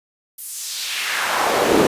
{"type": "noise with high-pass filter sweep", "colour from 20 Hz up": "brown", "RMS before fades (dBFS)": -20, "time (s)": [0.38, 1.87], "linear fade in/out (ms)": 5, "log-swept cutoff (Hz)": [12000, 260], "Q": 1.5, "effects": ["resampled to 32000 Hz"]}